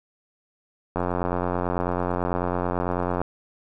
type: click train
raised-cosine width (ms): 1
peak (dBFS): -11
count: 202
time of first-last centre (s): 0.96-3.216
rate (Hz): 89.1
effects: none